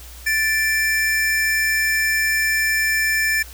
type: tone pair together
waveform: square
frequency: 1759.8 / 2349 Hz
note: A6 / D7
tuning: 0 / 0 cents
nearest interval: perfect fourth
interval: 500 cents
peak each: -19 / -23 dBFS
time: 0.26-3.43 s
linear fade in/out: 10 ms
effects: added 60 Hz sine -38 dBFS peak until 3.53 s + white hiss -42 dBFS RMS until 3.53 s